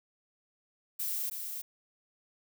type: noise with echo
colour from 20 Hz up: violet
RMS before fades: -34 dBFS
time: 0.99-1.3 s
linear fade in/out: 10 ms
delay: 320 ms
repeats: 1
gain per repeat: -5 dB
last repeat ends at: 1.62 s
effects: none